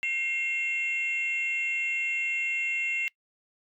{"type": "tone pair together", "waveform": "sine", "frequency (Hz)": [2126, 2724], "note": ["C7", "F7"], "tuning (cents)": [27, -44], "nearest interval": "major third", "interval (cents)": 429, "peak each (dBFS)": -28, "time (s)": [0.03, 3.08], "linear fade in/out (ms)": 0, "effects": ["noise-tail reverb RT60 0.1 s tail -24 dB re dry", "tanh soft clip ceiling -21 dBFS"]}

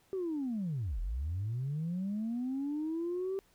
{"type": "linear two-way sweep", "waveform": "sine", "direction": "down then up", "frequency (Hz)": [392, 38.5, 392], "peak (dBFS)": -31, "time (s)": [0.13, 3.39], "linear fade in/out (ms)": 0, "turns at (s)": 1, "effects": ["tanh soft clip ceiling -29 dBFS", "pink hiss -68 dBFS RMS until 3.54 s"]}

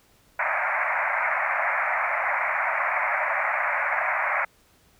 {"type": "band-pass noise", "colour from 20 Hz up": "white", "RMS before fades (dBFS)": -25, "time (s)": [0.39, 4.45], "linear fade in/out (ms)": 5, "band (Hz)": [580, 2300], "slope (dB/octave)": 96, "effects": ["pink hiss -60 dBFS RMS until 4.99 s"]}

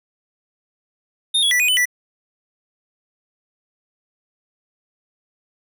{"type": "tone with pitch steps", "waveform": "square", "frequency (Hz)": [3662, 3360, 1966, 2478, 3008, 1965], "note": ["A#7", "G#7", "B6", "D#7", "F#7", "B6"], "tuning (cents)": [-32, 19, -8, -8, 28, -9], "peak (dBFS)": -15, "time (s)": [1.34, 1.856], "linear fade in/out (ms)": 10, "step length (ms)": 86, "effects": []}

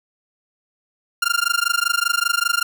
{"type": "tone with amplitude modulation", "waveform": "sawtooth", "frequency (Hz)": 1396.9, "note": "F6", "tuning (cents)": 0, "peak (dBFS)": -10, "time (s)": [1.22, 2.63], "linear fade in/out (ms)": 5, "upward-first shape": "sine", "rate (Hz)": 25.1, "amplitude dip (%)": 100, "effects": []}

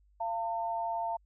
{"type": "tone pair together", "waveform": "sine", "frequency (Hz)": [687.4, 903], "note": ["F5", "A5"], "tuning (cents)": [-28, 45], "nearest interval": "perfect fourth", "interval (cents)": 473, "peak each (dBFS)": [-34, -33], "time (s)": [0.2, 1.17], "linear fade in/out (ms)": 10, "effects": ["added 50 Hz sine -62 dBFS peak until 1.25 s"]}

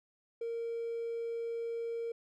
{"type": "tone with hard clipping", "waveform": "triangle", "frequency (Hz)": 463.4, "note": "A#4", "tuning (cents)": -10, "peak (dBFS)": -35, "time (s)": [0.41, 2.12], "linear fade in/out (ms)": 5, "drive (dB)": 4, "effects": []}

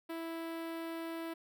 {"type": "tone with notch filter", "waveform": "sawtooth", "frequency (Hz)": 329.6, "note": "E4", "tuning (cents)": 0, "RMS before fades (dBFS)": -41, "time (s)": [0.09, 1.34], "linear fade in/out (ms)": 10, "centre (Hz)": 6600, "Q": 0.7, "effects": []}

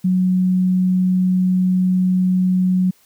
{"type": "tone", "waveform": "sine", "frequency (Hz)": 184.1, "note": "F#3", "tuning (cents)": -8, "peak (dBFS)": -13, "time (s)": [0.04, 2.91], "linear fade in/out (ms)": 10, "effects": ["white hiss -55 dBFS RMS until 3.05 s"]}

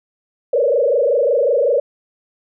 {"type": "tone with frequency modulation", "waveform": "sine", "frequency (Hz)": 523, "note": "C5", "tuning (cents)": -1, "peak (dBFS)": -12, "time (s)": [0.53, 1.8], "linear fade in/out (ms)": 5, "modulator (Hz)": 25.4, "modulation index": 2.6, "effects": []}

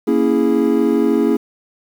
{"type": "chord", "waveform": "triangle", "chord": "A# half-diminished seventh", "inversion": "none", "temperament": "equal", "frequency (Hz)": [233.1, 277.2, 329.6, 415.3], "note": ["A#3", "C#4", "E4", "G#4"], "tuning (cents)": [0, 0, 0, 0], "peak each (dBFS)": -16, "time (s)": [0.07, 1.37], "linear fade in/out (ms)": 10, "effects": ["7-bit"]}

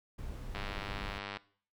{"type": "noise", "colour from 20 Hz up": "brown", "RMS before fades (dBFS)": -42, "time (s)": [0.18, 1.19], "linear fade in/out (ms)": 10}
{"type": "click train", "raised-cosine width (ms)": 0.3, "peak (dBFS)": -23, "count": 83, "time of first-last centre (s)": [0.55, 1.37], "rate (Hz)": 100}
{"effects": ["noise-tail reverb RT60 0.5 s tail -20 dB re dry"]}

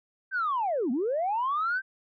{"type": "linear two-way sweep", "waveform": "sine", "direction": "down then up", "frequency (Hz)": [1584, 222.2, 1584], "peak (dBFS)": -24, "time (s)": [0.31, 1.82], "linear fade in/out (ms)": 50, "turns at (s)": 0.91, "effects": ["tanh soft clip ceiling -21 dBFS"]}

